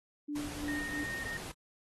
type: tone with tremolo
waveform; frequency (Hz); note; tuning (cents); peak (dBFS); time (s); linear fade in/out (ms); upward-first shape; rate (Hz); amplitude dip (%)
sine; 293.7; D4; 0; -33; 0.28-1.04; 10; sine; 2.9; 85
type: noise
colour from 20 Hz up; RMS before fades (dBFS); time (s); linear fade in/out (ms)
pink; -44; 0.35-1.52; 10
type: tone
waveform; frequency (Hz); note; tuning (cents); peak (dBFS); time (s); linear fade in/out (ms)
sine; 1849; A#6; -15; -37; 0.68-1.37; 2
effects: AAC 32 kbps